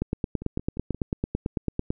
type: two click trains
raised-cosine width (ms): 3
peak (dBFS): -12 / -23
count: 18 / 4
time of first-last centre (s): 0.02-1.905 / 0.42-0.946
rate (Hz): 9.02 / 5.7
effects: none